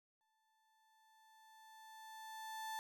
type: tone with exponential growth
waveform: 35% pulse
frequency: 880 Hz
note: A5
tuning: in tune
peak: -40 dBFS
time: 0.21-2.79 s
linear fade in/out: 0 ms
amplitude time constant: 560 ms
effects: none